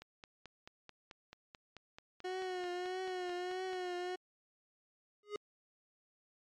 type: click train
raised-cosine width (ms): 0.2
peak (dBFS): -32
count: 18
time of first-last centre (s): 0.02-3.732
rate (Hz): 4.58
type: tone with vibrato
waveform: 30% pulse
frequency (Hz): 364.7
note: F#4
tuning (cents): -25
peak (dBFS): -35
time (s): 2.24-4.16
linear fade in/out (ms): 10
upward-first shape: triangle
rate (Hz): 1.6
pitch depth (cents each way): 54
type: tone with exponential growth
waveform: square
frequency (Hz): 415.3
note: G#4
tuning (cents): 0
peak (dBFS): -34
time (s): 5.23-5.36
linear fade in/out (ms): 2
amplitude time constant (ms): 28
effects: low-pass 5000 Hz 12 dB/octave + MP3 96 kbps